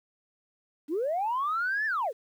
sine linear two-way sweep, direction up then down, 273.3 to 1792 to 394.2 Hz, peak -25 dBFS, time 0.88-2.13 s, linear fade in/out 50 ms, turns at 1.86 s, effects tanh soft clip ceiling -22 dBFS + 10-bit

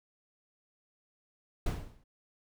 brown noise with exponential decay, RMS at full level -27 dBFS, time 1.66-2.04 s, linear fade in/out 5 ms, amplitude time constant 82 ms, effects none

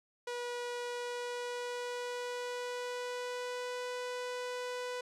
sawtooth tone with pitch glide, 485.4 to 495.9 Hz, B4 to B4, -30 to +7 cents, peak -33 dBFS, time 0.27-5.01 s, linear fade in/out 5 ms, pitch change +37 cents, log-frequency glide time 0.86-3.88 s, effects low-pass 8000 Hz 12 dB/octave

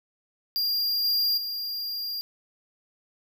square tone with level steps, 4791 Hz, D8, 34 cents sharp, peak -24 / -22 / -30 dBFS, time 0.56-2.21 s, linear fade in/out 0 ms, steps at 1.04 / 1.37 s, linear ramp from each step 10 ms, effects none

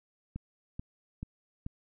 click train, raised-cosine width 5 ms, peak -25 dBFS, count 4, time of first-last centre 0.36-1.664 s, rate 2.3 Hz, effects none

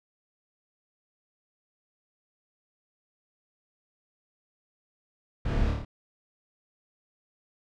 brown noise with echo, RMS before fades -28 dBFS, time 5.45-5.71 s, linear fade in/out 5 ms, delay 28 ms, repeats 5, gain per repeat -2 dB, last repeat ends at 5.85 s, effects low-pass 4000 Hz 12 dB/octave

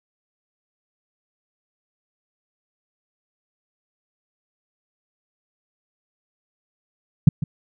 sine tone with echo, 150 Hz, D3, 37 cents sharp, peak -4 dBFS, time 7.27-7.29 s, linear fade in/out 5 ms, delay 150 ms, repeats 1, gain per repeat -15 dB, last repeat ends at 7.44 s, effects none

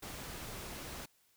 pink noise, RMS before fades -45 dBFS, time 0.02-1.06 s, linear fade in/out 10 ms, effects white hiss -71 dBFS RMS until 1.36 s

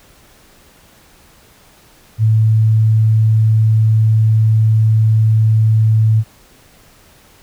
sine tone, 110 Hz, A2, in tune, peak -8 dBFS, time 2.18-6.24 s, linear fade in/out 50 ms, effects pink hiss -47 dBFS RMS until 7.42 s

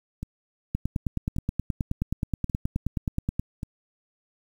two click trains, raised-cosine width 5 ms, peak -13 / -19 dBFS, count 26 / 4, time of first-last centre 0.75-3.396 / 0.23-3.631 s, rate 9.45 / 0.882 Hz, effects 8-bit

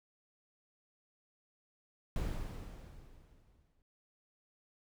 brown noise with exponential decay, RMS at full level -34 dBFS, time 2.16-3.82 s, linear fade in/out 1 ms, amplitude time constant 360 ms, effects none

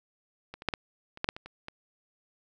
clicks, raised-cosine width 0.3 ms, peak -25 / -27 / -10 / -15 / -29 / -12 / -10 / -25 / -28 / -23 dBFS, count 10, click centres 0.54 / 0.621 / 0.687 / 0.738 / 1.174 / 1.244 / 1.289 / 1.365 / 1.46 / 1.684 s, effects none

